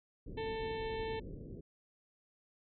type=low-pass noise; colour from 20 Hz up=pink; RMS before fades=-46 dBFS; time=0.26-1.61 s; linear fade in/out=10 ms; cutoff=490 Hz; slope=48 dB/octave
type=harmonic tone; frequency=444.7 Hz; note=A4; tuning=18 cents sharp; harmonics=1 / 2 / 4 / 5 / 6 / 7 / 8 / 9; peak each=-38 / -44 / -50 / -52 / -54 / -55 / -56 / -57 dBFS; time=0.37-1.2 s; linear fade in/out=10 ms
effects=none